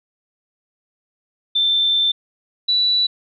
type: tone pair in turn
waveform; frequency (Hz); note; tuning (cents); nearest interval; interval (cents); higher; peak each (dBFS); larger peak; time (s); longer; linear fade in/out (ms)
sine; 3555 / 3950; A7 / B7; +17 / 0; major second; 183; second; -14; neither; 1.55-2.12 / 2.68-3.07; first; 10
effects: none